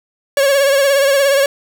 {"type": "tone with vibrato", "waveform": "45% pulse", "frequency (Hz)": 554.4, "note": "C#5", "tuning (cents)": 0, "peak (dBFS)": -10, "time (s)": [0.37, 1.46], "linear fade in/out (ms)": 2, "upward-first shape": "triangle", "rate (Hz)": 17, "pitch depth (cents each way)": 62, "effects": []}